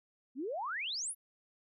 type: exponential sweep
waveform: sine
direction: up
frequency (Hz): 237 to 11780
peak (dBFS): -35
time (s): 0.35-1.15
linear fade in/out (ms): 50
effects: none